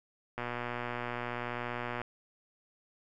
click train, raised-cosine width 0.5 ms, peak -21 dBFS, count 199, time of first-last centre 0.38-2.016 s, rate 121 Hz, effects none

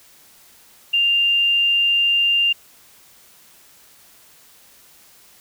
sine tone, 2794 Hz, F7, in tune, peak -14 dBFS, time 0.93-2.53 s, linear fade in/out 10 ms, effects white hiss -50 dBFS RMS until 5.4 s

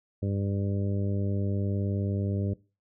harmonic tone, 99.5 Hz, G2, 26 cents sharp, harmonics 1 / 2 / 3 / 4 / 5 / 6, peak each -27 / -33 / -37 / -39 / -41 / -43 dBFS, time 0.22-2.54 s, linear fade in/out 10 ms, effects noise-tail reverb RT60 0.3 s tail -20 dB re dry

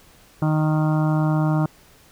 harmonic tone, 154.8 Hz, D#3, 9 cents flat, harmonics 1 / 2 / 4 / 5 / 6 / 7 / 8 / 9, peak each -18 / -24 / -30 / -32 / -34 / -35 / -36 / -37 dBFS, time 0.42-1.66 s, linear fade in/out 2 ms, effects pink hiss -52 dBFS RMS until 2.11 s

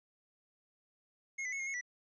square tone with pitch steps, 2158 / 2008 / 2191 / 2136 / 2183 / 1959 Hz, C#7 / B6 / C#7 / C7 / C#7 / B6, -47 / +28 / -21 / +35 / -27 / -15 cents, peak -37 dBFS, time 1.38-1.812 s, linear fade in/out 10 ms, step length 72 ms, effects resampled to 16000 Hz + 12-bit

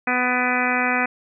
harmonic tone with a mistuned harmonic, 249.3 Hz, B3, 16 cents sharp, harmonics 1 / 2 / 3 / 4 / 5 / 6 / 7 / 8 / 9 / 10, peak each -26 / -30 / -26 / -30 / -28 / -26 / -28 / -26 / -29 / -28 dBFS, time 0.07-1.06 s, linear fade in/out 5 ms, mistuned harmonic 9, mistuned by +55 cents, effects none

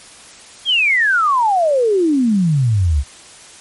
sine exponential sweep, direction down, 3343 to 65.41 Hz, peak -11 dBFS, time 0.65-3.04 s, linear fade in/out 50 ms, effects white hiss -40 dBFS RMS until 3.6 s + MP3 48 kbps

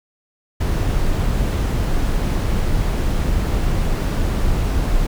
brown noise, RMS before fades -18 dBFS, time 0.6-5.07 s, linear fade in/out 10 ms, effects none

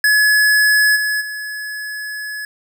square tone with level steps, 1700 Hz, G#6, 40 cents sharp, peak -11 / -17 / -25 dBFS, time 0.04-2.45 s, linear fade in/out 2 ms, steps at 0.95 / 1.2 s, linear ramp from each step 20 ms, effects none

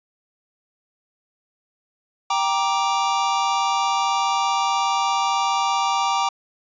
square chord, G minor, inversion none, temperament just, 784 / 940.8 / 1176 Hz, G5 / Bb5 / D6, 0 / +16 / +2 cents, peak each -24 dBFS, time 2.3-6.29 s, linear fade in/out 5 ms, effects resampled to 16000 Hz

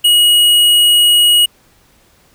square tone, 2900 Hz, F#7, 35 cents flat, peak -7 dBFS, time 0.04-1.46 s, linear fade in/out 10 ms, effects pink hiss -51 dBFS RMS until 2.34 s

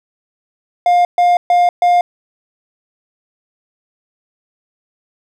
triangle tone bursts, 707 Hz, F5, 21 cents sharp, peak -6 dBFS, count 4, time 0.86-2.01 s, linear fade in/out 2 ms, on 190 ms, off 130 ms, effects none

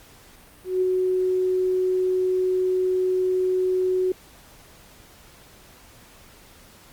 sine tone with ADSR envelope, 370 Hz, F#4, in tune, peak -17 dBFS, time 0.64-4.12 s, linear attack 180 ms, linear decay 11 ms, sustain -2 dB, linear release 3 ms, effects pink hiss -50 dBFS RMS until 6.92 s + Opus 48 kbps

